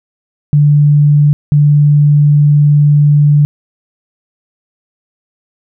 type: tone bursts at uneven times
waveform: sine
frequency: 146.83 Hz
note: D3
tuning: in tune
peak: -4 dBFS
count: 2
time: 0.53-1.33 / 1.52-3.45 s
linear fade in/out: 0 ms
effects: none